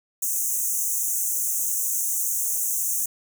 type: high-pass noise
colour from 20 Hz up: pink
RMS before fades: -25 dBFS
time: 0.22-3.06 s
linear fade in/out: 5 ms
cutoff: 6100 Hz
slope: 96 dB/octave
effects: none